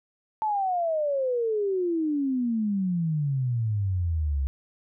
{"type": "exponential sweep", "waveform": "sine", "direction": "down", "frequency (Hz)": [884, 66.1], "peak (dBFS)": -23, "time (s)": [0.42, 4.47], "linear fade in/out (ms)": 0, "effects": []}